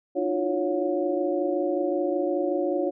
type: tone cluster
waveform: sine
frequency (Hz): 303 / 331.3 / 356.6 / 557 / 721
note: D#4 / E4 / F4 / C#5 / F#5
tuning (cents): -46 / +9 / +36 / +8 / -45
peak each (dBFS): -29 / -34 / -27 / -27 / -35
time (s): 0.15-2.91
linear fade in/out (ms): 20
effects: none